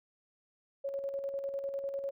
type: tone with tremolo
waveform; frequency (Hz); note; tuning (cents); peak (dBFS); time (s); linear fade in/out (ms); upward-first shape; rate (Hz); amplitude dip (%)
sine; 553; C#5; -4; -32; 0.84-2.11; 10; square; 10; 45
effects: none